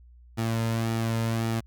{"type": "tone with flanger", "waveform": "sawtooth", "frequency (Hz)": 113.9, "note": "A#2", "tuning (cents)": -40, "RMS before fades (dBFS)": -27, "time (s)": [0.37, 1.61], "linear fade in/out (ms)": 20, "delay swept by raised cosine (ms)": [1.9, 2.67], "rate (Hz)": 1.8, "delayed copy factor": -0.5, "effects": ["added 60 Hz sine -49 dBFS peak until 1.66 s"]}